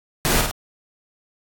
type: noise with echo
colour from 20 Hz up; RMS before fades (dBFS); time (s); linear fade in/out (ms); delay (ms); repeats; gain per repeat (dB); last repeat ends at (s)
pink; -19; 0.25-0.41; 0; 51; 2; -4; 0.512
effects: AAC 64 kbps